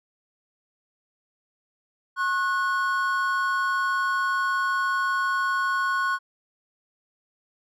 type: tone pair together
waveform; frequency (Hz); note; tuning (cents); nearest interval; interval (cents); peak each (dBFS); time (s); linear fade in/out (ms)
triangle; 1083.7 / 1471; C#6 / F#6; -40 / -11; perfect fourth; 529; -23; 2.16-6.19; 50
effects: none